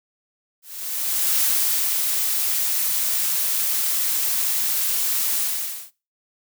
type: noise with ADSR envelope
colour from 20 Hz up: blue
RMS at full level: -19 dBFS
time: 0.62-5.91 s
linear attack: 780 ms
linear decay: 470 ms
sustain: -3 dB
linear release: 520 ms
effects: noise-tail reverb RT60 0.3 s tail -20 dB re dry